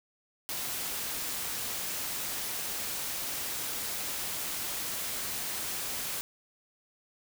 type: noise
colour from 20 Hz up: white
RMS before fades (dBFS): -35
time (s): 0.49-6.21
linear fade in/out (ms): 0
effects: none